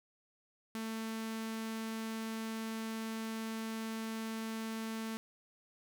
sawtooth tone with notch filter, 222.8 Hz, A3, 22 cents sharp, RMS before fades -40 dBFS, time 0.75-5.17 s, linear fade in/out 0 ms, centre 570 Hz, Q 1.5, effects none

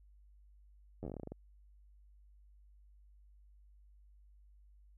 slowing click train, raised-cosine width 2 ms, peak -30 dBFS, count 13, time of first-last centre 1.03-1.32 s, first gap 10 ms, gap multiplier 1.15, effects added 50 Hz sine -59 dBFS peak until 4.97 s

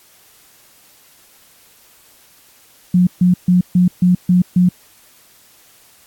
sine tone bursts, 179.8 Hz, F#3, 49 cents flat, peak -8 dBFS, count 7, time 2.94-4.69 s, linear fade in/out 5 ms, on 130 ms, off 140 ms, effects white hiss -49 dBFS RMS until 6.06 s + AAC 64 kbps

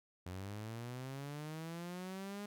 sawtooth linear sweep, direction up, 88.3 to 206.8 Hz, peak -39 dBFS, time 0.26-2.46 s, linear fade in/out 5 ms, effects none

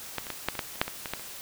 clicks, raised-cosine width 0.3 ms, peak -13 / -23 / -16 / -9 / -21 / -12 / -27 / -6 / -17 / -17 / -14 / -26 dBFS, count 12, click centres 0.183 / 0.268 / 0.303 / 0.486 / 0.553 / 0.592 / 0.757 / 0.815 / 0.88 / 1.058 / 1.136 / 1.196 s, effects white hiss -42 dBFS RMS until 1.41 s

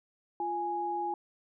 sine tone pair together, 347.4 / 830.6 Hz, F4 / G#5, -9 / 0 cents, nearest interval octave + minor third, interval 1509 cents, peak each -37 / -31 dBFS, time 0.4-1.14 s, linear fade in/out 2 ms, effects none

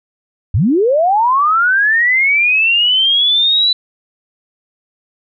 sine linear sweep, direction up, 73.42 to 3997 Hz, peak -9 dBFS, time 0.54-3.73 s, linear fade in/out 5 ms, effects none

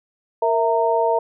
sine tone cluster, 464.3 / 658 / 921 Hz, A#4 / E5 / A#5, -7 / -3 / -21 cents, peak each -20 dBFS, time 0.42-1.19 s, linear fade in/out 5 ms, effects none

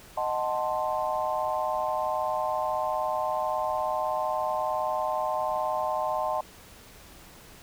sine chord, D# diminished seventh, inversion none, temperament equal with one note detuned, 622.3 / 743.8 / 880 / 1046.5 Hz, D#5 / F#5 / A5 / C6, 0 / +9 / 0 / 0 cents, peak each -30 / -32 / -31 / -32 dBFS, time 0.17-6.41 s, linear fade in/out 5 ms, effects pink hiss -50 dBFS RMS until 7.62 s

